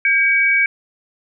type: tone pair together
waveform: sine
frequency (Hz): 1605 / 2268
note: G6 / C#7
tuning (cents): +40 / +39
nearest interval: tritone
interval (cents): 599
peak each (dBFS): -18 / -13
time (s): 0.05-0.66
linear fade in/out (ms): 2
effects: none